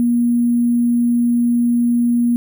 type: tone with sample-and-hold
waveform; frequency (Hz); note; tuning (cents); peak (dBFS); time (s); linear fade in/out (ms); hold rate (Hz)
sine; 238.8; A#3; +42; -12; 0-2.36; 0; 11025
effects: none